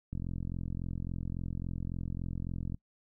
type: click train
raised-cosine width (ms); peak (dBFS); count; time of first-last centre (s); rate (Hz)
5; -25; 115; 0.13-2.745; 43.6
effects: noise-tail reverb RT60 0.1 s tail -24 dB re dry